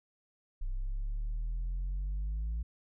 sine exponential sweep, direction up, 30.87 to 56.9 Hz, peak -29 dBFS, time 0.61-2.63 s, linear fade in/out 10 ms, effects tanh soft clip ceiling -31 dBFS

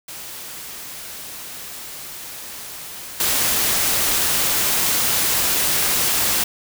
white noise with level steps, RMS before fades -34 / -19 dBFS, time 0.08-6.44 s, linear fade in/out 5 ms, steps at 3.2 s, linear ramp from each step 2 ms, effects none

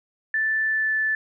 sine tone with pitch glide, 1760 to 1749.9 Hz, A6 to A6, 0 to -10 cents, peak -20 dBFS, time 0.34-1.15 s, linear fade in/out 2 ms, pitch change -10 cents, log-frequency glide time 0.65-0.93 s, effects none

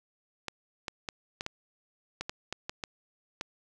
clicks, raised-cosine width 0.2 ms, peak -17 dBFS, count 11, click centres 0.483 / 0.882 / 1.088 / 1.409 / 1.464 / 2.21 / 2.295 / 2.526 / 2.695 / 2.838 / 3.411 s, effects none

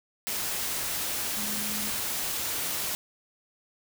sine tone in noise, 210 Hz, G#3, 19 cents sharp, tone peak -38 dBFS, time 1.37-1.9 s, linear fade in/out 0 ms, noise white, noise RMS -31 dBFS, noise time 0.27-2.95 s, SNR -10 dB, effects none

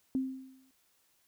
sine tone with exponential decay, 262.9 Hz, C4, 8 cents sharp, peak -26 dBFS, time 0.15-0.71 s, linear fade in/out 1 ms, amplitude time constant 120 ms, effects white hiss -71 dBFS RMS until 1.27 s

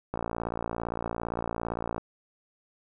click train, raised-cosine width 1 ms, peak -17 dBFS, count 107, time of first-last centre 0.14-1.98 s, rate 57.6 Hz, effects none

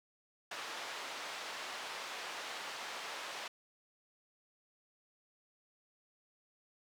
pink band-pass noise, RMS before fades -44 dBFS, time 0.51-3.48 s, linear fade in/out 5 ms, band 720 to 5000 Hz, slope 12 dB/octave, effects none

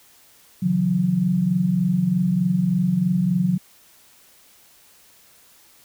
sine tone cluster, 137.1 / 158.3 / 181.6 Hz, C#3 / D#3 / F#3, -19 / +30 / -32 cents, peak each -27 / -25 / -18 dBFS, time 0.62-3.58 s, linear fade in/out 10 ms, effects white hiss -53 dBFS RMS until 5.84 s

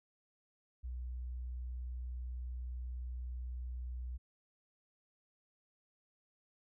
sine tone, 61.74 Hz, B1, in tune, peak -39 dBFS, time 0.83-4.18 s, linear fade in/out 20 ms, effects none

